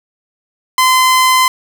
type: tone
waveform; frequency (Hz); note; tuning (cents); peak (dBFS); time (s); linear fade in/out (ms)
sawtooth; 1029; C6; -29; -4; 0.78-1.48; 2
effects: none